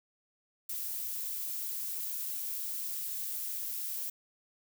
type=noise; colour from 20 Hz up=violet; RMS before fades=-37 dBFS; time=0.69-4.1 s; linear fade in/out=5 ms; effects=none